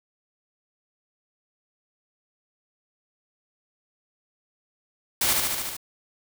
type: noise with echo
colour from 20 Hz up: white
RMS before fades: -23 dBFS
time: 5.21-5.33 s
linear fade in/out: 5 ms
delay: 73 ms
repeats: 6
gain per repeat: -2 dB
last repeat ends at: 5.768 s
effects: none